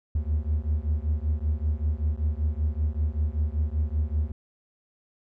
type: beating tone pair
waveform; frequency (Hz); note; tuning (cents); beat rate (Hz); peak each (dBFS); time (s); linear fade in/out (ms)
triangle; 73.42 / 78.62; D2 / D#2; 0 / +19; 5.2; -24 / -25; 0.15-4.32; 5
effects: none